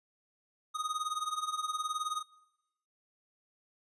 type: tone with tremolo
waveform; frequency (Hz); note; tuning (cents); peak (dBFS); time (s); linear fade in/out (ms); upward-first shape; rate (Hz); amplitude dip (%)
square; 1244.5; D#6; 0; -30; 0.74-2.23; 20; triangle; 19; 90
effects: noise-tail reverb RT60 1.0 s tail -22 dB re dry + resampled to 24000 Hz